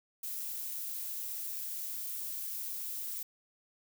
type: noise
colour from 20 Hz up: violet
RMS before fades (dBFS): -39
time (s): 0.23-3.23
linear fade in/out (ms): 5
effects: none